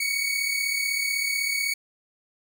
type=tone pair together; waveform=sawtooth; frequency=2208 / 2244 Hz; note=C#7 / C#7; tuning=-7 / +21 cents; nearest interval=unison; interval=28 cents; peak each=-26 / -22 dBFS; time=0-1.74 s; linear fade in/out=5 ms; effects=none